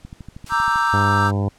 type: click train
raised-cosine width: 5 ms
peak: -23 dBFS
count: 10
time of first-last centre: 0.05-0.759 s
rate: 12.7 Hz
type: noise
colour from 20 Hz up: white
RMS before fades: -39 dBFS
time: 0.46-1.31 s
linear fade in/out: 5 ms
type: chord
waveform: triangle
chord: E half-diminished seventh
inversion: second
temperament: equal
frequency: 932.3 / 1174.7 / 1318.5 / 1568 Hz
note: Bb5 / D6 / E6 / G6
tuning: 0 / 0 / 0 / 0 cents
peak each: -19 / -21 / -20 / -20 dBFS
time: 0.49-1.32 s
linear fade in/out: 50 ms
type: harmonic tone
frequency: 100 Hz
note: G2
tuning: 35 cents sharp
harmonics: 1 / 2 / 3 / 4 / 5 / 6 / 7 / 8 / 9 / 10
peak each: -19 / -25 / -29 / -31 / -33 / -35 / -36 / -37 / -38 / -39 dBFS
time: 0.93-1.49 s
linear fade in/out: 5 ms
effects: pink hiss -54 dBFS RMS until 1.58 s + low-pass 9000 Hz 12 dB/octave